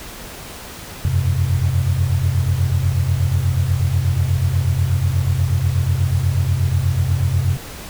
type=chord; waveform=sine; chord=F suspended second; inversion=none; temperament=equal with one note detuned; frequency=87.31 / 95.54 / 130.81 Hz; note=F2 / G2 / C3; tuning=0 / -44 / 0 cents; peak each=-19 dBFS; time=1.05-7.57 s; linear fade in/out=0 ms; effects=added 50 Hz sine -43 dBFS peak until 7.89 s + pink hiss -34 dBFS RMS until 7.89 s